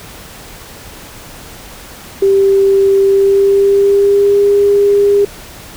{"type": "tone with pitch glide", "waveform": "sine", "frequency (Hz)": [392, 404.4], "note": ["G4", "G#4"], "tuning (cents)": [0, -46], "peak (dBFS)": -6, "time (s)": [2.22, 5.25], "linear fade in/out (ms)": 5, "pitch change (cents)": 54, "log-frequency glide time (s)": [3.06, 4.45], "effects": ["pink hiss -33 dBFS RMS until 5.76 s"]}